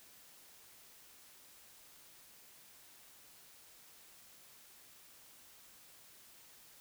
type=silence; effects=white hiss -60 dBFS RMS until 6.8 s